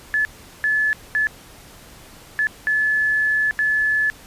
sine tone bursts at uneven times, 1725 Hz, A6, 35 cents flat, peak -16 dBFS, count 6, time 0.14-0.25 / 0.64-0.93 / 1.15-1.27 / 2.39-2.47 / 2.67-3.51 / 3.59-4.1 s, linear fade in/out 0 ms, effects pink hiss -44 dBFS RMS until 4.26 s + resampled to 32000 Hz

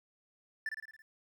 triangle tone with echo, 1762 Hz, A6, 2 cents sharp, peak -31 dBFS, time 0.66-0.69 s, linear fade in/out 2 ms, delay 55 ms, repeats 6, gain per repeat -4 dB, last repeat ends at 1.02 s, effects 12-bit

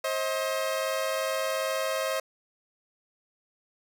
sawtooth tone pair together, 532 / 634.5 Hz, C5 / D#5, +29 / +34 cents, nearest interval minor third, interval 305 cents, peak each -26 / -26 dBFS, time 0.04-2.2 s, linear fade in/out 5 ms, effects none

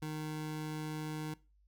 25% pulse tone, 154.3 Hz, D#3, 14 cents flat, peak -34 dBFS, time 0.02-1.34 s, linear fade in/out 5 ms, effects noise-tail reverb RT60 0.3 s tail -20 dB re dry + added 50 Hz sine -65 dBFS peak until 1.67 s

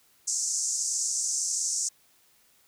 white band-pass noise, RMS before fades -29 dBFS, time 0.27-1.89 s, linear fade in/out 10 ms, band 5800 to 7900 Hz, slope 48 dB/octave, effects white hiss -63 dBFS RMS until 2.67 s

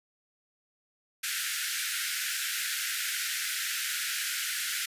pink high-pass noise, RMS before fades -32 dBFS, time 1.23-4.86 s, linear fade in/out 10 ms, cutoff 1400 Hz, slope 96 dB/octave, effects resampled to 32000 Hz

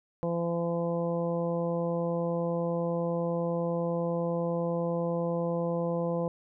harmonic tone, 170 Hz, F3, 46 cents flat, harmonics 1 / 2 / 3 / 4 / 5 / 6, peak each -31 / -37 / -30 / -40 / -42 / -42 dBFS, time 0.23-6.28 s, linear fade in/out 0 ms, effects none

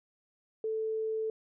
sine tone, 440 Hz, A4, in tune, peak -30 dBFS, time 0.64-1.3 s, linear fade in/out 2 ms, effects none

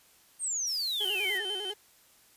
sine exponential sweep, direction down, 8870 to 1700 Hz, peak -29 dBFS, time 0.39-1.44 s, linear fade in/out 50 ms
violet noise, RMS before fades -41 dBFS, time 0.66-1.39 s, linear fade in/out 20 ms
35% pulse tone with vibrato, 394.4 Hz, G4, 11 cents sharp, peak -37 dBFS, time 1-1.74 s, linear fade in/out 10 ms, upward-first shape square, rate 10 Hz, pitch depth 100 cents each way
triangle tone with tremolo, 3087 Hz, G7, 27 cents flat, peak -29 dBFS, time 1-1.72 s, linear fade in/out 10 ms, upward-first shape triangle, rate 4.4 Hz, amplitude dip 50%
effects white hiss -61 dBFS RMS until 2.36 s + resampled to 32000 Hz

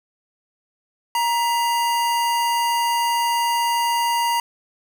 square tone pair together, 941.7 / 1998 Hz, A#5 / B6, +17 / +20 cents, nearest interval octave + minor second, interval 1303 cents, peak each -19 / -31 dBFS, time 1.15-4.4 s, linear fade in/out 2 ms, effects none

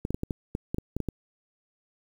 clicks, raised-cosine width 3 ms, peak -16 dBFS, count 11, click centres 0.051 / 0.106 / 0.145 / 0.234 / 0.308 / 0.551 / 0.745 / 0.784 / 0.966 / 1.003 / 1.087 s, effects 8-bit

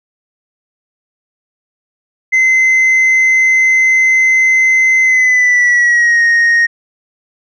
sine tone with pitch glide, 2058 to 1865.5 Hz, C7 to A#6, -29 to +1 cents, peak -4 dBFS, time 2.32-6.67 s, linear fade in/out 20 ms, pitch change -170 cents, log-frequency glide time 5.03-6.23 s, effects tanh soft clip ceiling -6 dBFS

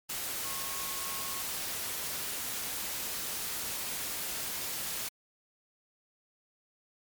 sine tone in noise, 1090 Hz, C#6, 29 cents flat, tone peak -44 dBFS, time 0.44-1.42 s, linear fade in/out 10 ms, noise white, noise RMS -36 dBFS, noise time 0.09-5.09 s, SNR -11 dB, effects MP3 96 kbps

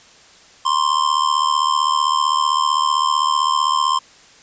square tone with amplitude modulation, 1049 Hz, C6, 4 cents sharp, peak -12 dBFS, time 0.65-3.99 s, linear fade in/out 10 ms, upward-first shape sine, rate 75.6 Hz, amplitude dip 80%, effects white hiss -47 dBFS RMS until 4.42 s + resampled to 16000 Hz

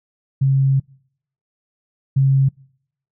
sine tone pair in turn, 135.4 / 135.4 Hz, C#3 / C#3, -40 / -40 cents, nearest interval unison, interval 0 cents, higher neither, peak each -12 / -11 dBFS, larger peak second, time 0.41-0.8 / 2.16-2.49 s, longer first, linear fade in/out 10 ms, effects noise-tail reverb RT60 0.7 s tail -26 dB re dry

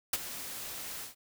white noise with ADSR envelope, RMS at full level -27 dBFS, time 0.13-1.15 s, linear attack 4 ms, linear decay 31 ms, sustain -14 dB, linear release 130 ms, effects none

